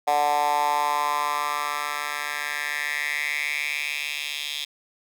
10% pulse tone with high-pass filter sweep, 146.83 Hz, D3, in tune, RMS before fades -26 dBFS, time 0.07-4.65 s, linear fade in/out 10 ms, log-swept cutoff 730 to 3200 Hz, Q 4.6, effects none

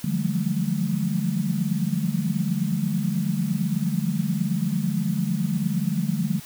sine tone cluster, 147.4 / 170.7 / 179.6 / 198.6 / 217.1 Hz, D3 / F3 / F3 / G3 / A3, +7 / -39 / +49 / +23 / -23 cents, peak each -28 dBFS, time 0.04-6.4 s, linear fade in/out 5 ms, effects white hiss -43 dBFS RMS until 6.45 s

